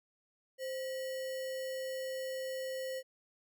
sine tone with sample-and-hold, 523.3 Hz, C5, in tune, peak -36 dBFS, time 0.58-3.03 s, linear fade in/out 50 ms, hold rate 2450 Hz, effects none

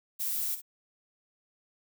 violet noise with echo, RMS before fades -32 dBFS, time 0.19-0.56 s, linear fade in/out 20 ms, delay 59 ms, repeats 1, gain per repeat -11 dB, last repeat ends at 0.619 s, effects none

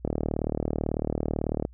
click train, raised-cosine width 2 ms, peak -13 dBFS, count 62, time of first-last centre 0.05-1.651 s, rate 38.1 Hz, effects added 60 Hz sine -47 dBFS peak until 1.73 s

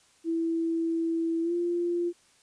sine tone with pitch glide, 330 to 346.6 Hz, E4 to F4, +2 to -13 cents, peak -25 dBFS, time 0.24-2.13 s, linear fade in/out 50 ms, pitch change +85 cents, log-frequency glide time 1.42-1.53 s, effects white hiss -62 dBFS RMS until 2.42 s + resampled to 22050 Hz

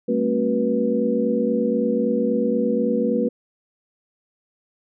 sine tone cluster, 198.2 / 226.8 / 270.6 / 370 / 487.1 Hz, G3 / A#3 / C#4 / F#4 / B4, +19 / -47 / -42 / 0 / -24 cents, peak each -28 / -22 / -26 / -28 / -22 dBFS, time 0.08-3.29 s, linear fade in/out 10 ms, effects none

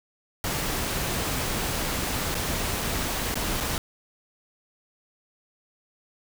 pink noise with dropouts, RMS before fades -28 dBFS, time 0.44-3.78 s, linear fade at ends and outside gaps 1 ms, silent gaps 2.345-2.351 / 3.343-3.355 / 3.603-3.607 s, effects none

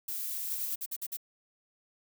violet noise, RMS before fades -36 dBFS, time 0.08-0.75 s, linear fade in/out 5 ms
violet noise bursts, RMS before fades -36 dBFS, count 7, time 0.5-1.171 s, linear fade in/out 10 ms, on 53 ms, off 50 ms
effects none

